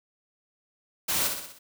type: noise with echo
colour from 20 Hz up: white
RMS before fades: -27 dBFS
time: 1.08-1.28 s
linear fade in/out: 10 ms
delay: 62 ms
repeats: 5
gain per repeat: -5 dB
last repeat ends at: 1.59 s
effects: none